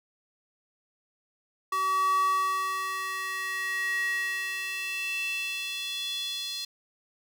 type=tone with high-pass filter sweep; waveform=square; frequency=380 Hz; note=F#4; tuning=46 cents sharp; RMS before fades=-30 dBFS; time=1.72-6.65 s; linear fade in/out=5 ms; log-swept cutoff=1000 to 3900 Hz; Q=6; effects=none